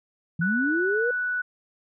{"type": "linear sweep", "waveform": "sine", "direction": "up", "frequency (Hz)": [156.6, 495.3], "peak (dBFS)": -23, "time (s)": [0.39, 1.11], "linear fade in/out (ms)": 5}
{"type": "tone", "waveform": "sine", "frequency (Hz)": 1480, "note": "F#6", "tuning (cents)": 0, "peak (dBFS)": -24, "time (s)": [0.41, 1.42], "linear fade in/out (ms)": 10}
{"effects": []}